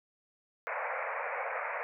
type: band-pass noise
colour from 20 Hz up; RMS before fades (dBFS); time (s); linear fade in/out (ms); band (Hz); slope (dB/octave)
pink; -36; 0.67-1.83; 0; 480 to 2400; 96
effects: none